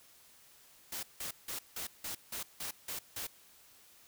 white noise bursts, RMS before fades -40 dBFS, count 9, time 0.92-3.27 s, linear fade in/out 5 ms, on 110 ms, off 170 ms, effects white hiss -61 dBFS RMS until 4.07 s

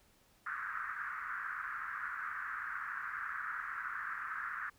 white band-pass noise, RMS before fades -41 dBFS, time 0.46-4.7 s, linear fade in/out 5 ms, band 1200 to 1700 Hz, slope 48 dB/octave, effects pink hiss -68 dBFS RMS until 4.78 s

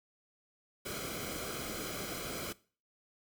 pink noise with comb filter, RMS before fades -40 dBFS, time 0.85-2.53 s, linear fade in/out 10 ms, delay 1.1 ms, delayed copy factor -0.7, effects noise-tail reverb RT60 0.4 s tail -20 dB re dry

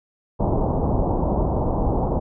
pink low-pass noise, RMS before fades -21 dBFS, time 0.39-2.2 s, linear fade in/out 20 ms, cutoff 950 Hz, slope 48 dB/octave, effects none

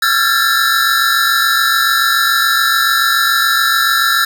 square tone cluster, 1338 / 1385 / 1625 / 1757 / 3827 Hz, E6 / F6 / G#6 / A6 / A#7, +25 / -15 / -38 / -3 / +45 cents, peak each -18 dBFS, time 0.02-4.25 s, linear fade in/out 5 ms, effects none

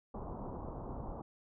pink low-pass noise, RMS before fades -43 dBFS, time 0.14-1.22 s, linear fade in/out 5 ms, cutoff 1100 Hz, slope 48 dB/octave, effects none

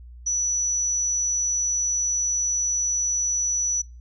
sine tone, 5920 Hz, F#8, in tune, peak -21 dBFS, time 0.26-3.82 s, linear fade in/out 10 ms, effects noise-tail reverb RT60 0.3 s tail -26 dB re dry + added 60 Hz sine -40 dBFS peak until 4 s

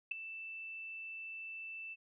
sine tone with ADSR envelope, 2653 Hz, E7, 10 cents sharp, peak -29 dBFS, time 0.11-1.96 s, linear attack 8 ms, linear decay 4 ms, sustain -14 dB, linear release 35 ms, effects none

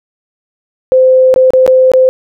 sine tone with dropouts, 517 Hz, C5, 21 cents flat, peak -3 dBFS, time 0.92-2.09 s, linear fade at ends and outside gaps 0 ms, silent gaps 1.341-1.361 / 1.505-1.535 / 1.664-1.677 / 1.917-1.936 s, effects none

